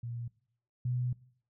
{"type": "tone pair in turn", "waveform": "sine", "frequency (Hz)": [118.5, 124.11], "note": ["A#2", "B2"], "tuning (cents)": [29, 9], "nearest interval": "minor second", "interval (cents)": 80, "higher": "second", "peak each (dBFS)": [-36, -29], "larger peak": "second", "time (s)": [[0.03, 0.28], [0.85, 1.13]], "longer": "second", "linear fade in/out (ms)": 5, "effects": ["noise-tail reverb RT60 0.6 s tail -21 dB re dry"]}